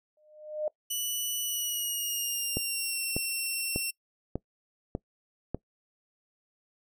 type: tone with exponential growth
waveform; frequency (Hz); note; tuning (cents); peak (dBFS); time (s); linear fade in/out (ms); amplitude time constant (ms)
sine; 609; D#5; -37; -25; 0.17-0.68; 2; 110
type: tone with pitch glide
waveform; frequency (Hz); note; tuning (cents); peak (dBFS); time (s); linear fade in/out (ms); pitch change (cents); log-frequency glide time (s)
10% pulse; 2960 to 2714; F#7 to E7; 0 to +50; -22; 0.9-3.91; 10; -150; 1.44-3.02
type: click train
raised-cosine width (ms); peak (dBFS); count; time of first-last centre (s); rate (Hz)
2; -17; 6; 2.57-5.546; 1.68
effects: noise-tail reverb RT60 0.1 s tail -22 dB re dry